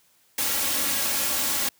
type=noise with comb filter; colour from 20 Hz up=white; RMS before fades=-25 dBFS; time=0.38-1.69 s; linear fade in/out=5 ms; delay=3.6 ms; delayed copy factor=+0.65; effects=white hiss -62 dBFS RMS until 1.79 s + high-pass 60 Hz 12 dB/octave